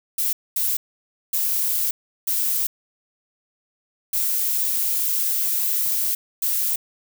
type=noise bursts at uneven times; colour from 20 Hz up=violet; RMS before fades=-22 dBFS; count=6; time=0.18-0.33 / 0.56-0.77 / 1.33-1.91 / 2.27-2.67 / 4.13-6.15 / 6.42-6.76 s; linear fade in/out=5 ms; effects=none